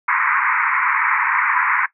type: band-pass noise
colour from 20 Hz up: pink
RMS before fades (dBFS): -18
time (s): 0.08-1.86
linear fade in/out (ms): 5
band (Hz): 920 to 2300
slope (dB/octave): 96
effects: noise-tail reverb RT60 0.1 s tail -17 dB re dry